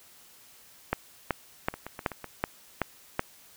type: two click trains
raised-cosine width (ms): 0.5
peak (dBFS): -22 / -10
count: 5 / 7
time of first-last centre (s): 1.74-2.243 / 0.93-3.194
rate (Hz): 7.95 / 2.65
effects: white hiss -55 dBFS RMS until 3.56 s